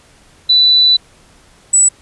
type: tone pair in turn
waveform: sine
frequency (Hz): 3977 / 7890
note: B7 / B8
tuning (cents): +11 / -3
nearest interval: octave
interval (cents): 1186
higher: second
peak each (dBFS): -6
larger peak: neither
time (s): 0.49-0.97 / 1.73-1.89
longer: first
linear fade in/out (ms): 10
effects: pink hiss -47 dBFS RMS until 2.01 s + resampled to 24000 Hz